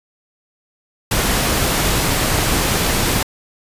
pink noise, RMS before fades -17 dBFS, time 1.11-3.23 s, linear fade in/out 5 ms, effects resampled to 32000 Hz

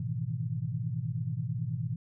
sine chord, E major seventh, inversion first, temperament equal with one note detuned, 106.25 / 123.47 / 155.56 / 164.81 Hz, G#2 / B2 / D#3 / E3, +40 / 0 / 0 / 0 cents, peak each -37 / -33 / -38 / -38 dBFS, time 0-1.96 s, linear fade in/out 5 ms, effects none

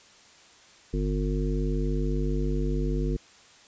harmonic tone, 50.2 Hz, G1, 42 cents sharp, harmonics 1 / 3 / 5 / 7 / 9, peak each -26 / -31 / -33 / -34 / -36 dBFS, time 0.93-3.17 s, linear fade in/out 10 ms, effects white hiss -54 dBFS RMS until 3.67 s + resampled to 16000 Hz

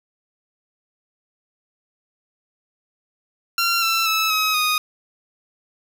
15% pulse tone with pitch steps, 1374 / 1339.5 / 1305.9 / 1273.1 / 1241.2 Hz, F6 / E6 / E6 / D#6 / D#6, -29 / +27 / -17 / +39 / -5 cents, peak -11 dBFS, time 3.58-4.78 s, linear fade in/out 2 ms, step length 240 ms, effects none

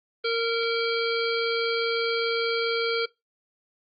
harmonic tone, 461.2 Hz, A#4, 19 cents flat, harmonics 1 / 3 / 5 / 7 / 9 / 10, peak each -25 / -30 / -32 / -33 / -35 / -35 dBFS, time 0.24-3.06 s, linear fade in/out 10 ms, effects noise-tail reverb RT60 0.2 s tail -21 dB re dry + Opus 24 kbps

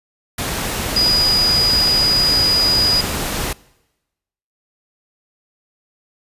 sine tone in noise, 4921 Hz, D#8, 20 cents flat, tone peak -12 dBFS, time 0.96-3.01 s, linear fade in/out 5 ms, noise pink, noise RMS -22 dBFS, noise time 0.38-3.53 s, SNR +7 dB, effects noise-tail reverb RT60 1.0 s tail -23 dB re dry + resampled to 32000 Hz

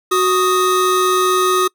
square tone pair together, 370 / 1245.6 Hz, F#4 / D#6, 0 / +2 cents, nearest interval octave + major sixth, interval 2102 cents, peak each -16 dBFS, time 0.11-1.68 s, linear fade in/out 10 ms, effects noise-tail reverb RT60 0.1 s tail -25 dB re dry

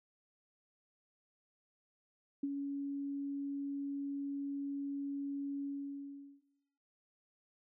sine tone with ADSR envelope, 280.4 Hz, C#4, 20 cents sharp, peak -31 dBFS, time 2.43-6.43 s, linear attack 6 ms, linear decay 39 ms, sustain -5 dB, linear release 790 ms, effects noise-tail reverb RT60 1.0 s tail -19 dB re dry

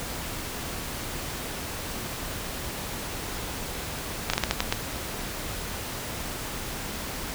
slowing click train, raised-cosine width 0.2 ms, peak -5 dBFS, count 7, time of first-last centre 4.3-4.725 s, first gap 35 ms, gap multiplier 1.28, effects pink hiss -34 dBFS RMS until 7.34 s

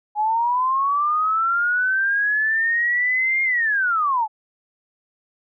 sine linear two-way sweep, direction up then down, 830.6 to 2132 to 830.6 Hz, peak -17 dBFS, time 0.15-4.28 s, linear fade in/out 50 ms, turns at 3.43 s, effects none

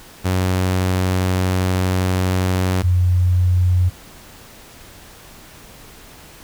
sawtooth / sine tone pair in turn, 92.5 / 89.97 Hz, F#2 / F#2, 0 / -48 cents, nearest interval unison, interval 48 cents, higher first, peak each -12 dBFS, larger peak neither, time 0.24-2.83 / 2.83-3.9 s, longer first, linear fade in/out 20 ms, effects pink hiss -42 dBFS RMS until 6.43 s

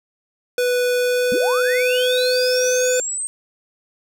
square tone with pitch glide, 493.9 to 503.4 Hz, B4 to B4, 0 to +33 cents, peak -17 dBFS, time 0.58-3 s, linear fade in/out 2 ms, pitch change +33 cents, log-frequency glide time 0.96-2.32 s
sine linear sweep, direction up, 185.3 to 8450 Hz, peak -22 dBFS, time 1.32-3.27 s, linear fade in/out 0 ms
effects none

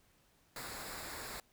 pink noise with comb filter, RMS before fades -45 dBFS, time 0.56-1.4 s, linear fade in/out 2 ms, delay 0.33 ms, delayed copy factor -0.6, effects pink hiss -70 dBFS RMS until 1.52 s

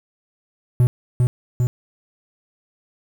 triangle tone with echo, 123.47 Hz, B2, in tune, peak -9 dBFS, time 0.8-0.87 s, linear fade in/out 0 ms, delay 400 ms, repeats 2, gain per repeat -2 dB, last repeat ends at 1.67 s, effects 7-bit

